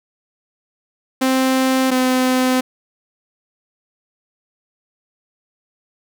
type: tone pair in turn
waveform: sawtooth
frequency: 261.6 / 256.1 Hz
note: C4 / C4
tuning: 0 / -37 cents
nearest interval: unison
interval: 37 cents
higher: first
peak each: -10 dBFS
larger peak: neither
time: 1.21-1.91 / 1.91-2.61 s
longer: neither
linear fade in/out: 10 ms
effects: none